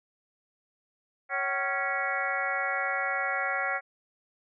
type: harmonic tone with a mistuned harmonic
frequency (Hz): 276.8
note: C#4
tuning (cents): -2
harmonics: 2 / 3 / 4 / 5 / 6 / 7 / 8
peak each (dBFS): -37 / -34 / -39 / -33 / -35 / -33 / -35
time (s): 1.29-3.81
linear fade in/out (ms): 50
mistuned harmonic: 3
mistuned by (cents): -150
effects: none